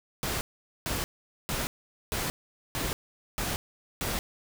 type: noise bursts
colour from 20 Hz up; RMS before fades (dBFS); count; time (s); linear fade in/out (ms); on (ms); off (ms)
pink; -31; 7; 0.23-4.19; 0; 180; 450
effects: none